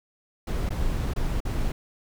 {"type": "noise with dropouts", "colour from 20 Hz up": "brown", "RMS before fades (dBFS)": -26, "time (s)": [0.47, 1.72], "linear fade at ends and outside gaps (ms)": 5, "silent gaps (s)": [[0.692, 0.704], [1.136, 1.161], [1.404, 1.451]], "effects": []}